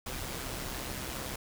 pink noise with amplitude modulation, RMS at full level -36 dBFS, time 0.06-1.36 s, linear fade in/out 5 ms, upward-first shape sine, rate 130 Hz, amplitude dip 50%, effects none

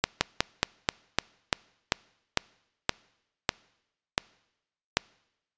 slowing click train, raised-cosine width 0.2 ms, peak -3 dBFS, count 13, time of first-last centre 0.04-4.97 s, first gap 170 ms, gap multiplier 1.15, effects noise-tail reverb RT60 0.9 s tail -25 dB re dry + resampled to 16000 Hz

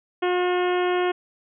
harmonic tone with a mistuned harmonic, 359.3 Hz, F4, 49 cents sharp, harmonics 1 / 2 / 3 / 4 / 5 / 6 / 7 / 8 / 9, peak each -21 / -27 / -31 / -33 / -35 / -37 / -38 / -39 / -40 dBFS, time 0.22-1.12 s, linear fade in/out 10 ms, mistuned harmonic 7, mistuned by +20 cents, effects none

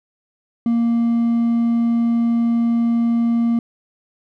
triangle tone with hard clipping, 233.1 Hz, A#3, in tune, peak -15 dBFS, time 0.66-3.59 s, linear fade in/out 2 ms, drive 5 dB, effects none

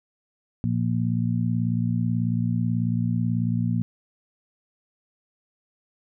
harmonic tone, 58.27 Hz, A#1, in tune, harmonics 2 / 3 / 4, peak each -24 / -26 / -27 dBFS, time 0.64-3.82 s, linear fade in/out 0 ms, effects none

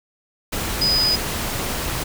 sine tone in noise, 4978 Hz, D#8, in tune, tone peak -16 dBFS, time 0.81-1.16 s, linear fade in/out 10 ms, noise pink, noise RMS -25 dBFS, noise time 0.52-2.04 s, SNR +6 dB, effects none

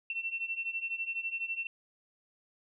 sine beating tone pair, 2692 / 2704 Hz, E7 / E7, +36 / +43 cents, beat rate 12 Hz, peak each -38 / -35 dBFS, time 0.1-1.67 s, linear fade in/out 2 ms, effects none

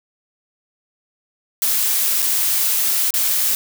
blue noise with dropouts, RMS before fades -18 dBFS, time 1.62-3.55 s, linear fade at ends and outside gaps 1 ms, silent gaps 2.221-2.225 / 3.106-3.139 s, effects none

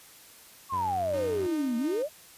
sine exponential two-way sweep, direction down then up, 1123 to 226.5 to 653 Hz, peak -26 dBFS, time 0.69-2.09 s, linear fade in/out 50 ms, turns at 1.77 s
sawtooth tone, 92.5 Hz, F#2, in tune, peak -34 dBFS, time 0.72-1.47 s, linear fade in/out 10 ms
sawtooth tone with tremolo, 306.1 Hz, D#4, 28 cents flat, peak -33 dBFS, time 1.13-2.03 s, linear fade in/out 10 ms, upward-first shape sine, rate 2.9 Hz, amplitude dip 40%
effects white hiss -52 dBFS RMS until 2.37 s + resampled to 32000 Hz

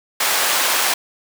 pink high-pass noise, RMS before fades -18 dBFS, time 0.2-0.94 s, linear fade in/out 5 ms, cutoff 810 Hz, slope 12 dB/octave, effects none

